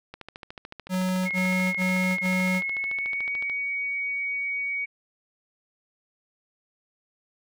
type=click train; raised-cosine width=0.3 ms; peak=-23 dBFS; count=47; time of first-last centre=0.14-3.498 s; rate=13.7 Hz
type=tone bursts; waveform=square; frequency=185 Hz; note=F#3; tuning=in tune; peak=-24 dBFS; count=4; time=0.89-2.62 s; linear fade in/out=50 ms; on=410 ms; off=30 ms
type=tone with pitch glide; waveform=sine; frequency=2160 to 2248 Hz; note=C#7 to C#7; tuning=-45 to +24 cents; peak=-26 dBFS; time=1.25-4.86 s; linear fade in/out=20 ms; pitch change=+69 cents; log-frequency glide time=2.51-3.32 s
effects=none